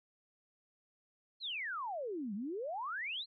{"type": "exponential two-way sweep", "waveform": "sine", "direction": "down then up", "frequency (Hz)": [4330, 190, 4330], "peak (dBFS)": -37, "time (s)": [1.4, 3.26], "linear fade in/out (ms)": 50, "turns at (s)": 2.34, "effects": []}